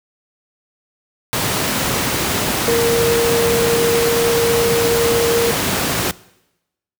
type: tone in noise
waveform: sine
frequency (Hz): 466.5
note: A#4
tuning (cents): +1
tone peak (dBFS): -14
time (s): 2.68-5.51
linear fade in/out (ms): 0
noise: pink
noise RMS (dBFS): -18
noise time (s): 1.33-6.11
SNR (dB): +1
effects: noise-tail reverb RT60 0.9 s tail -21 dB re dry + high-pass 100 Hz 12 dB/octave